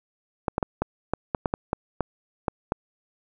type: clicks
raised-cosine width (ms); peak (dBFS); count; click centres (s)
1; -9; 12; 0.482 / 0.581 / 0.628 / 0.82 / 1.136 / 1.348 / 1.458 / 1.539 / 1.731 / 2.007 / 2.482 / 2.721
effects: none